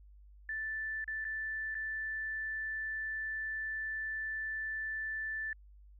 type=tone with dropouts; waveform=sine; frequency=1760 Hz; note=A6; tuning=in tune; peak=-35 dBFS; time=0.49-5.53 s; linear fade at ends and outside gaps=2 ms; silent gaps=1.043-1.078 / 1.244-1.25 / 1.745-1.751 s; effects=added 50 Hz sine -54 dBFS peak until 5.99 s